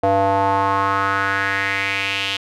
square tone with band-pass filter sweep, 98 Hz, G2, in tune, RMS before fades -19 dBFS, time 0.03-2.37 s, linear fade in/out 5 ms, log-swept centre 650 to 3100 Hz, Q 3.5, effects none

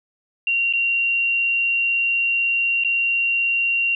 sine tone with dropouts, 2758 Hz, F7, 22 cents flat, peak -17 dBFS, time 0.47-3.95 s, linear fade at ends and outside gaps 2 ms, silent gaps 0.727-0.735 / 2.838-2.847 s, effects none

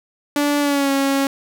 sawtooth tone with pitch glide, 290 to 274.7 Hz, D4 to C#4, -22 to -16 cents, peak -12 dBFS, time 0.36-1.27 s, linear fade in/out 2 ms, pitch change -94 cents, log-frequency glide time 0.6-0.91 s, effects none

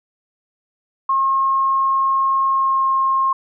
sine tone with pitch glide, 1077 to 1069.6 Hz, C6 to C6, +50 to +38 cents, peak -14 dBFS, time 1.09-3.33 s, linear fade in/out 5 ms, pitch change -12 cents, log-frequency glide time 2.5-2.86 s, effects none

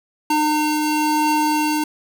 square tone pair together, 304 / 911 Hz, D#4 / A#5, -40 / -40 cents, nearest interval octave + perfect fifth, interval 1900 cents, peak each -20 / -20 dBFS, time 0.3-1.84 s, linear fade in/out 5 ms, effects none

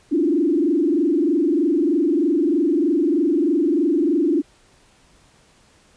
sine tone with frequency modulation, 315.9 Hz, D#4, 26 cents sharp, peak -15 dBFS, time 0.11-4.42 s, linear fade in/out 20 ms, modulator 23.2 Hz, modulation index 1.8, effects pink hiss -55 dBFS RMS until 5.96 s + resampled to 22050 Hz

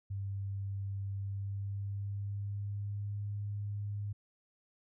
sine tone with pitch glide, 98.6 to 102.43 Hz, G2 to G#2, +11 to -23 cents, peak -35 dBFS, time 0.1-4.13 s, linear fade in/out 10 ms, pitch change +66 cents, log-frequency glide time 1.15-3.25 s, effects none

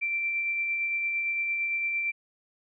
sine tone with tremolo, 2349 Hz, D7, in tune, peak -25 dBFS, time 0.01-2.12 s, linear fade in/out 20 ms, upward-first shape sine, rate 8.8 Hz, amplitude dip 25%, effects none

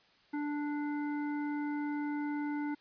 harmonic tone, 293.7 Hz, D4, in tune, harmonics 1 / 3 / 5 / 7, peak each -33 / -43 / -47 / -50 dBFS, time 0.33-2.75 s, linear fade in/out 10 ms, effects white hiss -65 dBFS RMS until 2.8 s + resampled to 11025 Hz

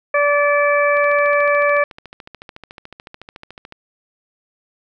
harmonic tone, 579 Hz, D5, 25 cents flat, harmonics 1 / 2 / 3 / 4, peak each -15 / -19 / -20 / -21 dBFS, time 0.14-1.84 s, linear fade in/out 5 ms
click train, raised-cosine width 0.3 ms, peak -20 dBFS, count 39, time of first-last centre 0.97-3.724 s, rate 13.8 Hz
effects none

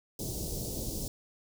pink band-stop noise, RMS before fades -36 dBFS, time 0.19-1.08 s, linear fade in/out 2 ms, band 560 to 4800 Hz, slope 24 dB/octave, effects none

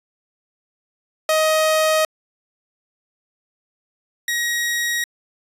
sawtooth tone pair in turn, 628 / 1895 Hz, D#5 / A#6, +16 / +28 cents, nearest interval octave + perfect fifth, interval 1912 cents, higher second, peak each -11 / -16 dBFS, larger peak first, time 1.29-2.05 / 4.28-5.04 s, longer neither, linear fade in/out 2 ms, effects resampled to 32000 Hz

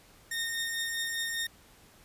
sawtooth tone pair together, 1838 / 3681 Hz, A#6 / A#7, -25 / -23 cents, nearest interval octave, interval 1202 cents, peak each -29 / -34 dBFS, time 0.31-1.47 s, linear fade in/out 5 ms, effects pink hiss -58 dBFS RMS until 2.04 s + resampled to 32000 Hz

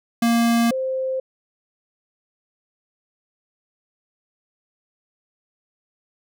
square / sine tone pair in turn, 233.1 / 523.3 Hz, A#3 / C5, 0 / 0 cents, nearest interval octave + major second, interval 1400 cents, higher second, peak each -16 / -21 dBFS, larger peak first, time 0.22-0.71 / 0.71-1.2 s, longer neither, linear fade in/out 5 ms, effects none

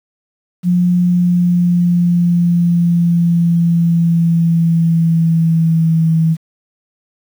sine tone with pitch glide, 177.6 to 161.92 Hz, F3 to E3, +29 to -31 cents, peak -9 dBFS, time 0.63-6.37 s, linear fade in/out 50 ms, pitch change -160 cents, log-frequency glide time 1-6.18 s, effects 7-bit

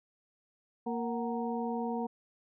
harmonic tone with a mistuned harmonic, 233.1 Hz, A#3, in tune, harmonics 1 / 2 / 3 / 4, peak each -34 / -37 / -39 / -40 dBFS, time 0.86-2.07 s, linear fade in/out 10 ms, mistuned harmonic 3, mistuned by +100 cents, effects none

